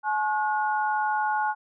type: tone cluster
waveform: sine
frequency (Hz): 852 / 1085 / 1447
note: G#5 / C#6 / F#6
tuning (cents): +44 / -37 / -39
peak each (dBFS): -24 / -33 / -29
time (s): 0.03-1.55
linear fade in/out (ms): 50
effects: none